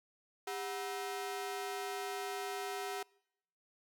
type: ring-modulated tone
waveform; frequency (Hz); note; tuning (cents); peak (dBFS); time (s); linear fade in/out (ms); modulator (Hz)
sawtooth; 570; C#5; +48; -31; 0.47-3.03; 5; 170
effects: noise-tail reverb RT60 0.8 s tail -26 dB re dry